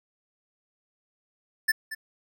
square tone with echo, 1760 Hz, A6, in tune, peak -20 dBFS, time 1.68-1.72 s, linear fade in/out 10 ms, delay 230 ms, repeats 1, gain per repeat -13 dB, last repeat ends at 1.95 s, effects none

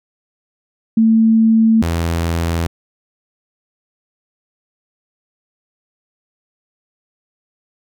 sine / sawtooth tone pair in turn, 223.5 / 83.72 Hz, A3 / E2, +27 / +27 cents, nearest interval octave + perfect fourth, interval 1700 cents, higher first, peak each -8 / -12 dBFS, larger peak first, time 0.97-1.82 / 1.82-2.67 s, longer neither, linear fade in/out 5 ms, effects none

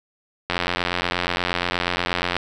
click train, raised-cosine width 0.3 ms, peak -5 dBFS, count 166, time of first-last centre 0.5-2.367 s, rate 88.4 Hz, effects none

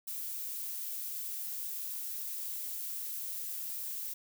violet noise, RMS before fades -39 dBFS, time 0.07-4.14 s, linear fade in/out 10 ms, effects none

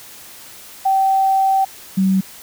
sine tone pair in turn, 773 / 190.75 Hz, G5 / G3, -24 / -47 cents, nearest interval 2 octaves, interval 2423 cents, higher first, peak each -12 dBFS, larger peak neither, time 0.85-1.65 / 1.97-2.21 s, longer first, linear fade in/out 10 ms, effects white hiss -39 dBFS RMS until 2.42 s

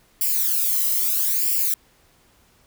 violet noise with flanger, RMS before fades -21 dBFS, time 0.21-1.74 s, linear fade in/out 2 ms, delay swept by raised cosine 0.39 to 1 ms, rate 0.77 Hz, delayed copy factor +0.9, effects pink hiss -58 dBFS RMS until 2.66 s

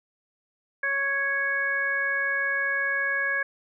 harmonic tone, 554.4 Hz, C#5, in tune, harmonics 1 / 2 / 3 / 4, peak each -36 / -36 / -24 / -33 dBFS, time 0.83-3.43 s, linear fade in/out 5 ms, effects none

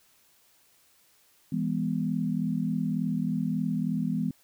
sine chord, E major, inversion none, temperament equal with one note detuned, 164.81 / 203.5 / 246.9 Hz, E3 / G#3 / B3, 0 / -35 / 0 cents, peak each -30 dBFS, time 1.52-4.31 s, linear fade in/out 5 ms, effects white hiss -63 dBFS RMS until 4.43 s

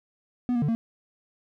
triangle tone with pitch steps, 246.5 / 237.5 / 147.8 / 228.5 Hz, B3 / A#3 / D3 / A#3, -3 / +33 / +11 / -34 cents, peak -20 dBFS, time 0.49-0.75 s, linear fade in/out 0 ms, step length 65 ms, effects none

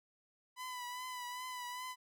sawtooth tone with vibrato, 997 Hz, B5, 16 cents sharp, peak -38 dBFS, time 0.56-1.96 s, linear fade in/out 50 ms, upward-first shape triangle, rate 2.5 Hz, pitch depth 43 cents each way, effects none

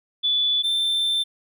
sine / triangle tone pair in turn, 3466 / 3557 Hz, A7 / A7, -27 / +18 cents, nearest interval unison, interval 45 cents, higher second, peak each -18 dBFS, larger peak neither, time 0.23-0.63 / 0.63-1.24 s, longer second, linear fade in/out 20 ms, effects none

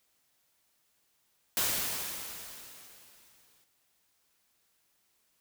white noise with exponential decay, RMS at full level -28 dBFS, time 1.57-3.64 s, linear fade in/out 0 ms, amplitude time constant 450 ms, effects white hiss -73 dBFS RMS until 5.4 s

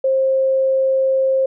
sine tone, 531 Hz, C5, 25 cents sharp, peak -13 dBFS, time 0.04-1.46 s, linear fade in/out 5 ms, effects none

